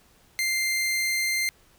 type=tone; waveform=sawtooth; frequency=2093 Hz; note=C7; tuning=in tune; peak=-20 dBFS; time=0.39-1.49 s; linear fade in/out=0 ms; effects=pink hiss -59 dBFS RMS until 1.78 s